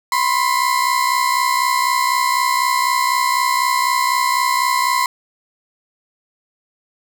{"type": "tone pair together", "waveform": "35% pulse", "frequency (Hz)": [995, 1059], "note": ["B5", "C6"], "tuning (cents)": [13, 21], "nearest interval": "minor second", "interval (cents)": 108, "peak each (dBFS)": -16, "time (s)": [0.12, 5.06], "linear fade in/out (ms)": 2, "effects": []}